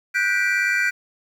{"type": "chord", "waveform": "triangle", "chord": "G major seventh", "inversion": "third", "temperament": "just", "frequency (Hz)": [1470, 1568, 1960, 2352], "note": ["F#6", "G6", "B6", "D7"], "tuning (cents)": [-12, 0, -14, 2], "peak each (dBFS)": -22, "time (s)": [0.14, 0.91], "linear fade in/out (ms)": 20, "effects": ["8-bit"]}